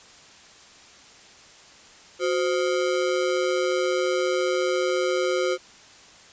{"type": "ring-modulated tone", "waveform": "square", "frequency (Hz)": 442.8, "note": "A4", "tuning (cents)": 11, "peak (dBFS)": -19, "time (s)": [2.19, 5.58], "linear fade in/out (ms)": 50, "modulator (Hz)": 75.9, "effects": ["white hiss -49 dBFS RMS until 6.32 s", "resampled to 16000 Hz"]}